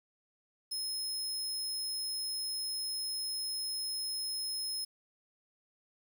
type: tone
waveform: sawtooth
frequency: 5160 Hz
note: E8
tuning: 38 cents flat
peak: -32 dBFS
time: 0.71-4.85 s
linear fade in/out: 10 ms
effects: 10-bit